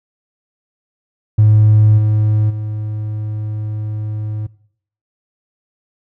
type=tone with level steps; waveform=triangle; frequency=106.9 Hz; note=A2; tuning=49 cents flat; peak=-3 / -8 / -17 dBFS; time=1.38-4.47 s; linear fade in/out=10 ms; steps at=1.97 / 2.49 s; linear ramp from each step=20 ms; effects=noise-tail reverb RT60 0.6 s tail -20 dB re dry + tanh soft clip ceiling -2 dBFS